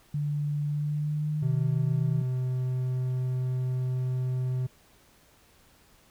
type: tone with pitch glide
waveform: sine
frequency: 146.83 to 157.37 Hz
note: D3 to D#3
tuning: 0 to +20 cents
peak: -26 dBFS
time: 0.14-2.22 s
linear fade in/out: 5 ms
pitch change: +120 cents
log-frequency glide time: 0.67-2.09 s
type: tone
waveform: triangle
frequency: 127.8 Hz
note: C3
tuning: 40 cents flat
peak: -24 dBFS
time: 1.42-4.67 s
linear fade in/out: 10 ms
effects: pink hiss -60 dBFS RMS until 6.1 s